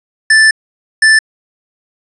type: tone bursts at uneven times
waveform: square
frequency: 1760 Hz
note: A6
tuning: in tune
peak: -5 dBFS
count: 2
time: 0.3-0.51 / 1.02-1.19 s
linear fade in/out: 5 ms
effects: resampled to 24000 Hz + 7-bit